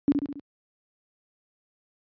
sine tone with echo, 285 Hz, C#4, 48 cents sharp, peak -16 dBFS, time 0.08-0.12 s, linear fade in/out 0 ms, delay 69 ms, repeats 4, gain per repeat -5 dB, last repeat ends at 0.396 s, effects high-pass 80 Hz 12 dB/octave + resampled to 11025 Hz

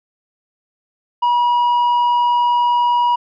sine tone with tanh clipping, 965 Hz, B5, 40 cents flat, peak -13 dBFS, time 1.22-3.16 s, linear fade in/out 10 ms, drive 4 dB, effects none

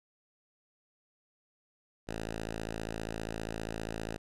5% pulse tone, 55 Hz, A1, in tune, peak -25 dBFS, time 2.07-4.18 s, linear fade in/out 20 ms, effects low-pass 10000 Hz 12 dB/octave

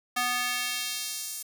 square tone with high-pass filter sweep, 246.4 Hz, B3, 4 cents flat, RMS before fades -31 dBFS, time 0.16-1.43 s, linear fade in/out 10 ms, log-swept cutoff 1000 to 8100 Hz, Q 0.97, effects 8-bit

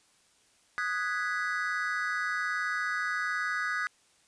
triangle chord, G# minor seventh, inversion second, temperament equal, 1244.5 / 1480 / 1661.2 / 1975.5 Hz, D#6 / F#6 / G#6 / B6, 0 / 0 / 0 / 0 cents, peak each -33 / -32 / -32 / -35 dBFS, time 0.78-3.87 s, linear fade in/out 0 ms, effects white hiss -65 dBFS RMS until 4.27 s + resampled to 22050 Hz

